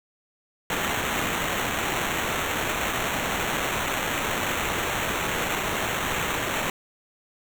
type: noise with sample-and-hold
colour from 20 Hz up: white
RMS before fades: -27 dBFS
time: 0.7-6.7 s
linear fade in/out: 2 ms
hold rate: 4900 Hz
effects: none